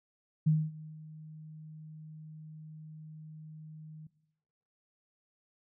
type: tone with ADSR envelope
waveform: sine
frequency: 155.56 Hz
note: D#3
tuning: in tune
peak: -21 dBFS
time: 0.46-4.07 s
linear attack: 13 ms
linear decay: 240 ms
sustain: -24 dB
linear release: 4 ms
effects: noise-tail reverb RT60 0.9 s tail -19 dB re dry